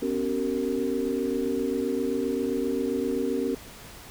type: tone cluster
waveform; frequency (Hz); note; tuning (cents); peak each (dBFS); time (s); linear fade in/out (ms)
sine; 252.6 / 280.2 / 381.9 / 461.1; B3 / C#4 / G4 / A#4; +39 / +19 / -45 / -19; -30; 0.02-3.55; 5
effects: pink hiss -45 dBFS RMS until 4.1 s